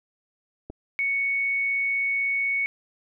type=clicks; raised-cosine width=2 ms; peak=-23 / -30 dBFS; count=2; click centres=0.7 / 0.703 s
type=tone; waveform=sine; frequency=2221 Hz; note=C#7; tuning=3 cents sharp; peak=-22 dBFS; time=0.99-2.66 s; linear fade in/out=0 ms
effects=none